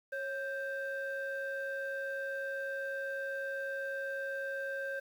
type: ring-modulated tone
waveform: triangle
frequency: 512 Hz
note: C5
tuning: 38 cents flat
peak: -29 dBFS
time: 0.12-5 s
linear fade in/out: 10 ms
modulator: 1060 Hz
effects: tanh soft clip ceiling -29 dBFS + 10-bit